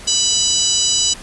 harmonic tone, 987.8 Hz, B5, in tune, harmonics 3 / 4 / 5 / 6 / 7 / 8, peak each -21 / -21 / -21 / -21 / -21 / -21 dBFS, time 0.07-1.14 s, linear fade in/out 10 ms, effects pink hiss -36 dBFS RMS until 1.22 s + resampled to 24000 Hz

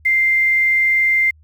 sine tone with quantisation, 2093 Hz, C7, in tune, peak -12 dBFS, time 0.05-1.31 s, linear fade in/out 10 ms, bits 7, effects added 77 Hz sine -46 dBFS peak until 1.43 s

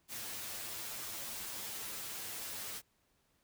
white noise with comb filter, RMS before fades -43 dBFS, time 0.08-2.82 s, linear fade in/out 50 ms, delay 9.1 ms, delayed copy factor +0.9, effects pink hiss -75 dBFS RMS until 3.43 s

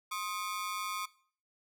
sawtooth ring-modulated tone, 1156 Hz, D6, 28 cents flat, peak -28 dBFS, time 0.11-1.06 s, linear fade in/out 10 ms, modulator 96.3 Hz, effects noise-tail reverb RT60 0.5 s tail -20 dB re dry

